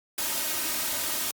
white noise with comb filter, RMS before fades -29 dBFS, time 0.18-1.31 s, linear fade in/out 2 ms, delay 3.2 ms, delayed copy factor +0.75, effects high-pass 80 Hz 12 dB/octave + Opus 48 kbps

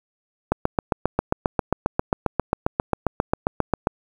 click train, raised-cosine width 1 ms, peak -4 dBFS, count 26, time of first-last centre 0.52-3.871 s, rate 7.46 Hz, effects 7-bit

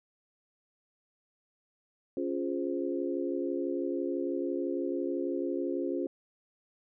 sine chord, Db major seventh, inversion none, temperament equal, 277.2 / 349.2 / 415.3 / 523.3 Hz, Db4 / F4 / Ab4 / C5, 0 / 0 / 0 / 0 cents, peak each -34 / -33 / -38 / -38 dBFS, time 2.17-6.07 s, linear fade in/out 2 ms, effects none

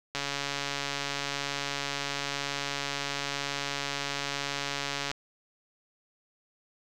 click train, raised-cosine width 0.2 ms, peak -14 dBFS, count 701, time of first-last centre 0.15-5.115 s, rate 141 Hz, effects none

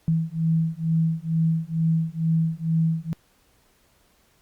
sine beating tone pair, 161.4 / 163.6 Hz, E3 / E3, -36 / -13 cents, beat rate 2.2 Hz, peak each -23 dBFS, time 0.08-3.13 s, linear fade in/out 0 ms, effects pink hiss -62 dBFS RMS until 4.41 s + Opus 48 kbps

